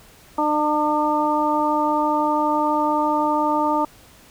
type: harmonic tone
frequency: 301 Hz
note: D4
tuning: 43 cents sharp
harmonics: 1 / 2 / 3 / 4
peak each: -23 / -25 / -20 / -25 dBFS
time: 0.38-3.85 s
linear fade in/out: 5 ms
effects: pink hiss -49 dBFS RMS until 4.3 s